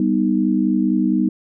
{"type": "chord", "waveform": "sine", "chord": "G augmented", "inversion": "none", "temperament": "equal", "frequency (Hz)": [196, 246.9, 311.1], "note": ["G3", "B3", "D#4"], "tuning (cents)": [0, 0, 0], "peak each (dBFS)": -19, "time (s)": [0, 1.29], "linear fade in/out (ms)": 2, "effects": []}